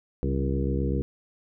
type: harmonic tone with a mistuned harmonic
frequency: 68 Hz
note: C#2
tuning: 33 cents flat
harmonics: 1 / 2 / 3 / 4 / 5 / 6 / 7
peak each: -27 / -30 / -32 / -33 / -34 / -35 / -35 dBFS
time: 0.23-1.02 s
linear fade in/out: 0 ms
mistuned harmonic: 3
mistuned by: -62 cents
effects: none